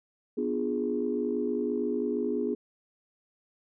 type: chord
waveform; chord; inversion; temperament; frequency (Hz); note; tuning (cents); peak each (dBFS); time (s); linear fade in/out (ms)
sine; B diminished seventh; none; equal with one note detuned; 246.9 / 295.9 / 349.2 / 415.3; B3 / D4 / F4 / Ab4; 0 / +13 / 0 / 0; -31 / -34 / -34 / -30; 0.37-2.55; 10
effects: tanh soft clip ceiling -16 dBFS